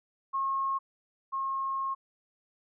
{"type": "tone pair in turn", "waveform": "sine", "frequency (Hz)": [1083, 1078.6], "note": ["C#6", "C#6"], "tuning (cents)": [-41, -48], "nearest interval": "unison", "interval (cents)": 7, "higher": "first", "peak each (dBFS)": [-27, -29], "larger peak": "first", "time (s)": [[0.33, 0.79], [1.32, 1.95]], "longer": "second", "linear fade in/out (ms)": 20, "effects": []}